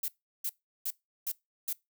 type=noise bursts; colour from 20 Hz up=violet; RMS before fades=-33 dBFS; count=5; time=0.03-1.73 s; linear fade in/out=5 ms; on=52 ms; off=360 ms; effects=noise-tail reverb RT60 0.2 s tail -22 dB re dry